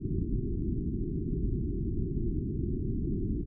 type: low-pass noise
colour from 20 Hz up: pink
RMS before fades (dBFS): -31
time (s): 0-3.46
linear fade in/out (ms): 50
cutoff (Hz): 390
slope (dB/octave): 96
effects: none